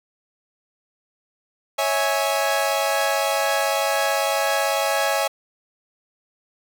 sawtooth chord, C# minor, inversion none, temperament equal with one note detuned, 554.4 / 652.4 / 830.6 Hz, C#5 / E5 / G#5, 0 / -18 / 0 cents, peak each -20 dBFS, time 1.78-5.28 s, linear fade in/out 10 ms, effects none

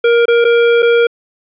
square tone with dropouts, 470 Hz, A#4, 14 cents sharp, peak -8 dBFS, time 0.04-1.07 s, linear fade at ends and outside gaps 5 ms, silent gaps 0.256-0.281 / 0.444-0.449 / 0.823-0.827 s, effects resampled to 8000 Hz + 8-bit

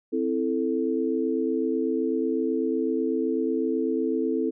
sine chord, A minor, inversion first, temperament equal, 261.6 / 329.6 / 440 Hz, C4 / E4 / A4, 0 / 0 / 0 cents, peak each -27 dBFS, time 0.12-4.51 s, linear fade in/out 20 ms, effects none

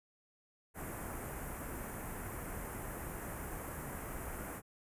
pink band-stop noise, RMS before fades -43 dBFS, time 0.74-4.62 s, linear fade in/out 50 ms, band 2000 to 8600 Hz, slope 24 dB/octave, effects resampled to 32000 Hz

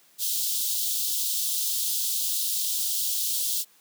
white high-pass noise, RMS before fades -27 dBFS, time 0.18-3.65 s, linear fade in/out 50 ms, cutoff 3200 Hz, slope 48 dB/octave, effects white hiss -59 dBFS RMS until 3.8 s + high-pass 150 Hz 12 dB/octave

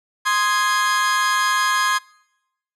40% pulse chord, Ab major, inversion first, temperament equal, 1046.5 / 1244.5 / 1661.2 Hz, C6 / Eb6 / Ab6, 0 / 0 / 0 cents, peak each -19 / -24 / -19 dBFS, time 0.25-1.99 s, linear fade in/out 20 ms, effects noise-tail reverb RT60 0.9 s tail -25 dB re dry + low-pass 10000 Hz 12 dB/octave

